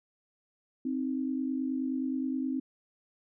sine tone pair together, 261.6 / 311.1 Hz, C4 / D#4, 0 / 0 cents, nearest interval minor third, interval 300 cents, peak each -30 / -35 dBFS, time 0.85-2.6 s, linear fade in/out 5 ms, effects none

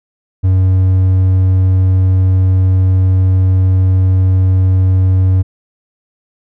triangle tone, 93.5 Hz, F#2, 19 cents sharp, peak -5 dBFS, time 0.43-5.43 s, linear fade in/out 20 ms, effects none

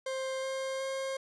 40% pulse tone with pitch steps, 527 / 531 / 535 Hz, C5 / C5 / C5, +12 / +25 / +38 cents, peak -32 dBFS, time 0.06-1.17 s, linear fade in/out 5 ms, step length 370 ms, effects resampled to 22050 Hz + 11-bit

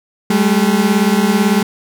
35% pulse beating tone pair, 196 / 214 Hz, G3 / A3, 0 / -48 cents, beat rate 18 Hz, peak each -12 dBFS, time 0.3-1.63 s, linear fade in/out 5 ms, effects none

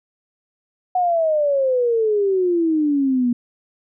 sine exponential sweep, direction down, 740 to 237.6 Hz, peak -15 dBFS, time 0.95-3.33 s, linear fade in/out 5 ms, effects none

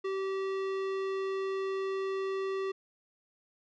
sine tone with tanh clipping, 386 Hz, G4, 27 cents flat, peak -33 dBFS, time 0.04-2.72 s, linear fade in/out 10 ms, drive 17 dB, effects none

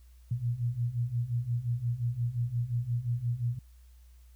sine beating tone pair, 116.54 / 122.24 Hz, A#2 / B2, 0 / -17 cents, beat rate 5.7 Hz, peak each -33 / -30 dBFS, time 0.31-3.59 s, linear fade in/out 5 ms, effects added 61 Hz sine -52 dBFS peak until 4.35 s + white hiss -69 dBFS RMS until 4.35 s

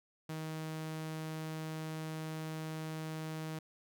sawtooth tone, 157.9 Hz, D#3, 26 cents sharp, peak -35 dBFS, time 0.29-3.59 s, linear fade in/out 5 ms, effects none

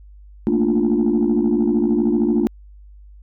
sine chord, Bb major seventh, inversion third, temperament equal, 220 / 233.1 / 293.7 / 349.2 Hz, A3 / Bb3 / D4 / F4, 0 / 0 / 0 / 0 cents, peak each -19 dBFS, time 0.47-2.47 s, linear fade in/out 0 ms, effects tanh soft clip ceiling -9 dBFS + added 50 Hz sine -40 dBFS peak until 3.22 s

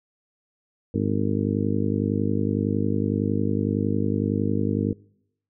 harmonic tone, 50.9 Hz, G#1, 34 cents flat, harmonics 2 / 3 / 4 / 5 / 6 / 7 / 8 / 9, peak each -27 / -33 / -27 / -27 / -29 / -35 / -35 / -31 dBFS, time 0.94-4.93 s, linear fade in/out 5 ms, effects noise-tail reverb RT60 0.8 s tail -25 dB re dry

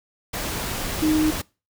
sine tone in noise, 309.6 Hz, D#4, 9 cents flat, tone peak -17 dBFS, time 1.02-1.31 s, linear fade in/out 10 ms, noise pink, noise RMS -28 dBFS, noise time 0.33-1.42 s, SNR +8 dB, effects noise-tail reverb RT60 0.3 s tail -23 dB re dry

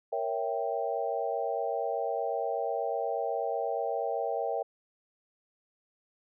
sine chord, A# diminished seventh, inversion none, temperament equal, 466.2 / 554.4 / 659.3 / 784 Hz, A#4 / C#5 / E5 / G5, 0 / 0 / 0 / 0 cents, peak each -34 / -35 / -34 / -34 dBFS, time 0.12-4.63 s, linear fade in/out 10 ms, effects none

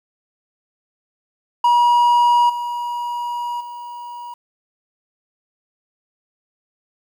triangle tone with level steps, 960 Hz, B5, 49 cents flat, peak -9 / -20 / -28 dBFS, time 1.64-4.34 s, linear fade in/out 5 ms, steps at 2.49 / 3.6 s, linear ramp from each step 10 ms, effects 8-bit

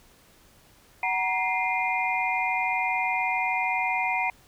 sine tone cluster, 748 / 946 / 2094 / 2427 Hz, F#5 / A#5 / C7 / D#7, +19 / +25 / +1 / -44 cents, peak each -29 dBFS, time 1.03-4.3 s, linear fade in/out 2 ms, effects pink hiss -57 dBFS RMS until 4.47 s

